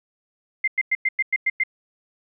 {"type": "tone bursts", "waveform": "sine", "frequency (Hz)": 2093, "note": "C7", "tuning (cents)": 0, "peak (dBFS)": -17, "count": 8, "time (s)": [0.64, 1.636], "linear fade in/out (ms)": 5, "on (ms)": 37, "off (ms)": 100, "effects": []}